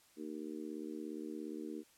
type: harmonic tone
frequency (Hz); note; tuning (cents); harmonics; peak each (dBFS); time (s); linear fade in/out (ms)
77.2; D#2; -13; 3 / 4 / 5 / 6; -47 / -44 / -48 / -52; 0.16-1.84; 50
effects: white hiss -67 dBFS RMS until 1.97 s + low-pass 12000 Hz 12 dB/octave